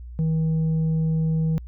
sine tone with tanh clipping, 160 Hz, D#3, 49 cents sharp, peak -20 dBFS, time 0.19-1.58 s, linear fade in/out 0 ms, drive 3 dB, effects added 60 Hz sine -35 dBFS peak until 1.67 s

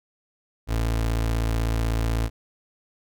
30% pulse tone, 56.1 Hz, A1, 34 cents sharp, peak -19 dBFS, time 0.67-2.3 s, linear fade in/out 50 ms, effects none

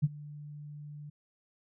sine tone with ADSR envelope, 147.7 Hz, D3, 10 cents sharp, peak -20 dBFS, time 0.02-1.1 s, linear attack 22 ms, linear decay 33 ms, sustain -22 dB, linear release 8 ms, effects none

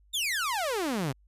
sawtooth exponential sweep, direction down, 3744 to 123.47 Hz, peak -24 dBFS, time 0.13-1.13 s, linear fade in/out 20 ms, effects added 50 Hz sine -58 dBFS peak until 1.27 s + resampled to 32000 Hz

